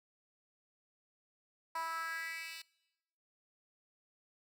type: tone with high-pass filter sweep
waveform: 10% pulse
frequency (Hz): 327.1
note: E4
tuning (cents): -13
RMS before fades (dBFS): -41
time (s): 1.75-2.62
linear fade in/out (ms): 5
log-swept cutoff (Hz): 940 to 3200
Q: 4
effects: noise-tail reverb RT60 1.0 s tail -23 dB re dry